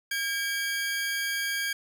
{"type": "tone pair together", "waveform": "sawtooth", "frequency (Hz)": [1620, 2291], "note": ["G#6", "D7"], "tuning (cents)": [-43, -44], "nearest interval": "tritone", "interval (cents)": 599, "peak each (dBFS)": [-25, -31], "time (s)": [0.11, 1.73], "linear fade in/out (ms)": 5, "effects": []}